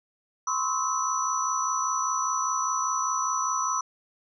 sine tone cluster, 1023 / 1088 / 1296 / 5930 Hz, C6 / C#6 / E6 / F#8, -39 / -33 / -30 / +3 cents, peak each -30 dBFS, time 0.47-3.81 s, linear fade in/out 5 ms, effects none

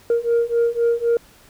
sine beating tone pair, 466.2 / 470.1 Hz, A#4 / A#4, 0 / +15 cents, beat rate 3.9 Hz, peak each -18 / -17 dBFS, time 0.1-1.17 s, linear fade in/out 2 ms, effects tanh soft clip ceiling -12 dBFS + pink hiss -50 dBFS RMS until 1.49 s

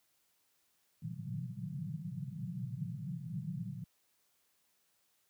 white band-pass noise, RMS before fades -41 dBFS, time 1.02-3.84 s, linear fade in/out 5 ms, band 110 to 190 Hz, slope 96 dB/octave, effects white hiss -75 dBFS RMS until 5.29 s + high-pass 60 Hz 12 dB/octave

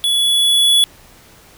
square tone with level ramp, 3407 Hz, G#7, 44 cents sharp, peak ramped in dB -14 to -9 dBFS, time 0.04-0.84 s, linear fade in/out 0 ms, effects pink hiss -45 dBFS RMS until 1.57 s

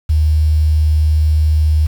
sine tone with quantisation, 77.1 Hz, D#2, 15 cents flat, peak -9 dBFS, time 0.09-1.87 s, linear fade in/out 10 ms, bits 6, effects none

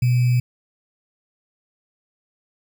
sine tone with sample-and-hold, 123.47 Hz, B2, in tune, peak -14 dBFS, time 0.02-0.4 s, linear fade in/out 5 ms, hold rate 2450 Hz, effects none

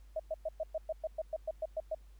sine tone bursts, 634 Hz, D#5, 32 cents sharp, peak -32 dBFS, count 13, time 0.16-1.948 s, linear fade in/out 5 ms, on 36 ms, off 110 ms, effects added 50 Hz sine -53 dBFS peak until 2.19 s + pink hiss -71 dBFS RMS until 2.19 s

